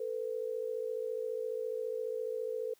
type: tone pair together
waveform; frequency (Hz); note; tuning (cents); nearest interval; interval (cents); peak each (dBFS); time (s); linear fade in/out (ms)
sine; 445.4 / 500; A4 / B4; +21 / +21; major second; 200; -36 / -37; 0-2.74; 5
effects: white hiss -68 dBFS RMS until 2.79 s + high-pass 150 Hz 12 dB/octave